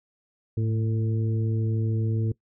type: harmonic tone with a mistuned harmonic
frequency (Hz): 112.4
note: A2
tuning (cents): +37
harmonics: 1 / 2 / 3 / 4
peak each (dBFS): -23 / -34 / -35 / -37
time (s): 0.57-2.32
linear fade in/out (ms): 5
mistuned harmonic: 1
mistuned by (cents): -50
effects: noise-tail reverb RT60 0.1 s tail -20 dB re dry